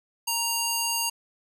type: tone with band-pass filter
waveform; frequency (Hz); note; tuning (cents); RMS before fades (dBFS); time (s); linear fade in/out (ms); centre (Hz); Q
square; 932.3; A#5; 0; -27; 0.27-1.1; 10; 9300; 0.59
effects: none